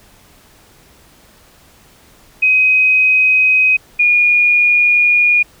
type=tone pair in turn; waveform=sine; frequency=2520 / 2437 Hz; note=D#7 / D#7; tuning=+21 / -37 cents; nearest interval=minor second; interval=58 cents; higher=first; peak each=-8 dBFS; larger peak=neither; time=2.42-3.77 / 3.99-5.43 s; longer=second; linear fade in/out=10 ms; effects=pink hiss -47 dBFS RMS until 5.6 s